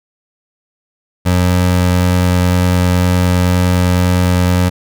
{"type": "tone", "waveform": "25% pulse", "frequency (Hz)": 89.8, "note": "F2", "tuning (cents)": 49, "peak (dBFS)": -6, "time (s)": [1.25, 4.7], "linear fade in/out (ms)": 20, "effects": []}